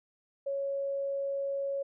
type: tone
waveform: sine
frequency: 554 Hz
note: C#5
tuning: 1 cent flat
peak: -30 dBFS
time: 0.46-1.83 s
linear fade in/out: 10 ms
effects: none